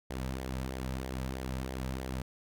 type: tone with flanger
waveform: sawtooth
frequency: 65 Hz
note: C2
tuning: 11 cents flat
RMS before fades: -37 dBFS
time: 0.1-2.22 s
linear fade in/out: 5 ms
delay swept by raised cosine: 0.73 to 2.83 ms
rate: 3.1 Hz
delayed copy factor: -0.5
effects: none